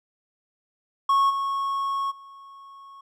triangle tone with level steps, 1100 Hz, C#6, 14 cents flat, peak -15 / -22 / -41 dBFS, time 1.09-3.01 s, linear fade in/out 5 ms, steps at 1.29 / 2.1 s, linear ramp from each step 20 ms, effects none

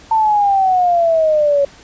sine exponential sweep, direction down, 899 to 557 Hz, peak -10 dBFS, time 0.11-1.65 s, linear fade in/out 5 ms, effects pink hiss -42 dBFS RMS until 1.83 s + resampled to 16000 Hz

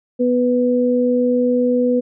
sine tone pair together, 246.9 / 494.5 Hz, B3 / B4, 0 / +2 cents, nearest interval octave, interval 1202 cents, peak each -16 dBFS, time 0.19-2.01 s, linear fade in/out 20 ms, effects none

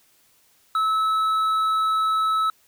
triangle tone with hard clipping, 1300 Hz, E6, 24 cents flat, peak -20 dBFS, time 0.75-2.5 s, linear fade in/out 2 ms, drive 8 dB, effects white hiss -60 dBFS RMS until 2.67 s

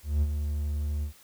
triangle tone with ADSR envelope, 74 Hz, D2, 14 cents sharp, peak -18 dBFS, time 0.03-1.13 s, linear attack 190 ms, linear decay 43 ms, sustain -7 dB, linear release 100 ms, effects white hiss -56 dBFS RMS until 1.23 s

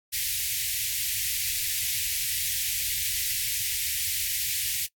white band-stop noise, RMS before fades -28 dBFS, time 0.12-4.87 s, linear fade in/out 20 ms, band 120 to 1900 Hz, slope 48 dB/octave, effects noise-tail reverb RT60 0.1 s tail -23 dB re dry + AAC 64 kbps

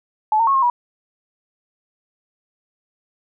sine tone with pitch steps, 862 / 914 / 1095 / 1070 / 967 Hz, A5 / A#5 / C#6 / C6 / B5, -36 / -34 / -22 / +38 / -37 cents, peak -13 dBFS, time 0.32-0.7 s, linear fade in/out 2 ms, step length 76 ms, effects none

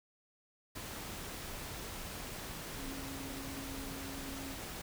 sine tone in noise, 271.7 Hz, C#4, 35 cents flat, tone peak -45 dBFS, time 2.78-4.55 s, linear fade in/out 10 ms, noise pink, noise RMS -44 dBFS, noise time 0.75-4.82 s, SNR -4 dB, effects none

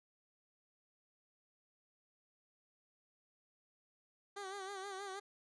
15% pulse tone with vibrato, 391 Hz, G4, 4 cents flat, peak -37 dBFS, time 4.36-5.2 s, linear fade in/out 10 ms, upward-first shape sine, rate 6.3 Hz, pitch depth 71 cents each way, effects resampled to 22050 Hz

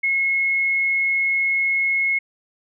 sine tone, 2172 Hz, C#7, 36 cents flat, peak -17 dBFS, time 0.03-2.19 s, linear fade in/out 10 ms, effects none

